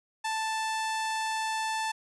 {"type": "tone", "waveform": "sawtooth", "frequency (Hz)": 881, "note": "A5", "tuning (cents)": 2, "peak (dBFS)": -25, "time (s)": [0.24, 1.92], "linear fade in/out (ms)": 10, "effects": ["resampled to 24000 Hz", "10-bit"]}